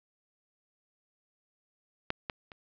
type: clicks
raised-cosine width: 0.3 ms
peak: -13 / -17 / -30 dBFS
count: 3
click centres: 2.104 / 2.298 / 2.518 s
effects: low-pass 4000 Hz 12 dB/octave